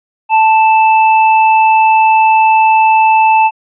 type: tone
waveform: square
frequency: 880 Hz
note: A5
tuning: in tune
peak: -6 dBFS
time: 0.29-3.51 s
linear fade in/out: 50 ms
effects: resampled to 8000 Hz